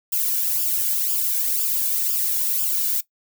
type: noise with flanger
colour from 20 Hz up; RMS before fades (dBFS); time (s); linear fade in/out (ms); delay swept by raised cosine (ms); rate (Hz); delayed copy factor
violet; -22; 0.12-3.01; 10; 0.49 to 1.59; 2; -0.85
effects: noise-tail reverb RT60 0.1 s tail -18 dB re dry

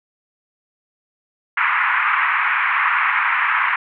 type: band-pass noise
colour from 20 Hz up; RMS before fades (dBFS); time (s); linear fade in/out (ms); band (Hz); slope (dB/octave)
pink; -18; 1.57-3.76; 5; 990 to 2400; 48
effects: none

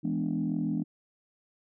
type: chord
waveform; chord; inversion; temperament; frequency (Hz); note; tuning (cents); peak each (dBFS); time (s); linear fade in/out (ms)
sine; E dominant seventh; none; equal; 164.81 / 207.7 / 246.9 / 293.7; E3 / G#3 / B3 / D4; 0 / 0 / 0 / 0; -32; 0.03-0.84; 20
effects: tanh soft clip ceiling -20 dBFS

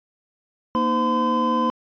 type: tone cluster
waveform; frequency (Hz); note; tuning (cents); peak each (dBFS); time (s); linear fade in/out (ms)
triangle; 234.6 / 309 / 514 / 1022; A#3 / D#4 / C5 / C6; +11 / -12 / -31 / -41; -21 / -26 / -25 / -19; 0.75-1.7; 0
effects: resampled to 11025 Hz

